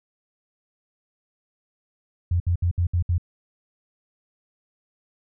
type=tone bursts; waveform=sine; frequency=87.31 Hz; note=F2; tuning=in tune; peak=-18 dBFS; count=6; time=2.31-3.181 s; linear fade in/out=5 ms; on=91 ms; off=65 ms; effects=none